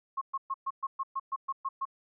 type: tone bursts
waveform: sine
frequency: 1081 Hz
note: C#6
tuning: 44 cents flat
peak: -29 dBFS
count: 11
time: 0.17-1.854 s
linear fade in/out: 10 ms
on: 44 ms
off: 120 ms
effects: none